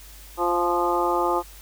harmonic tone with a mistuned harmonic, 174.61 Hz, F3, in tune, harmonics 2 / 3 / 4 / 5 / 6 / 7, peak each -25 / -28 / -29 / -25 / -29 / -27 dBFS, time 0.37-1.43 s, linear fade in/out 50 ms, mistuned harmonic 5, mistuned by -18 cents, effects added 50 Hz sine -44 dBFS peak until 1.61 s + white hiss -47 dBFS RMS until 1.61 s

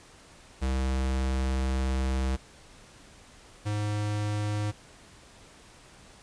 square tone pair in turn, 65.5 / 104.67 Hz, C2 / G#2, +2 / +14 cents, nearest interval minor sixth, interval 812 cents, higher second, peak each -26 / -28 dBFS, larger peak first, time 0.61-2.37 / 3.65-4.72 s, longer first, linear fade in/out 20 ms, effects pink hiss -53 dBFS RMS until 6.22 s + resampled to 22050 Hz

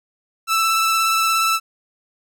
sawtooth tone with vibrato, 1323 Hz, E6, 6 cents sharp, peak -12 dBFS, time 0.47-1.6 s, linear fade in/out 50 ms, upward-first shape sine, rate 17 Hz, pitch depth 16 cents each way, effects none

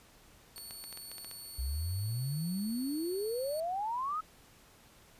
10% pulse tone, 4435 Hz, C#8, in tune, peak -37 dBFS, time 0.56-3.6 s, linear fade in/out 0 ms
clicks, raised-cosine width 0.2 ms, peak -29 dBFS, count 9, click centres 0.58 / 0.709 / 0.84 / 0.927 / 0.974 / 1.116 / 1.182 / 1.246 / 1.313 s
sine exponential sweep, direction up, 60.8 to 1306 Hz, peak -32 dBFS, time 1.58-4.21 s, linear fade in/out 10 ms
effects pink hiss -60 dBFS RMS until 5.19 s + resampled to 32000 Hz

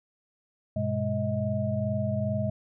sine tone cluster, 101.3 / 123.8 / 205.8 / 632 Hz, G#2 / B2 / G#3 / D#5, -43 / +5 / -16 / +27 cents, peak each -31 dBFS, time 0.76-2.5 s, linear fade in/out 5 ms, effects none

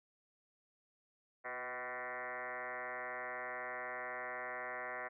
sine tone with frequency modulation, 1266 Hz, D#6, 30 cents sharp, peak -40 dBFS, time 1.44-5.09 s, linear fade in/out 20 ms, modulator 128 Hz, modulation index 6.1, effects none

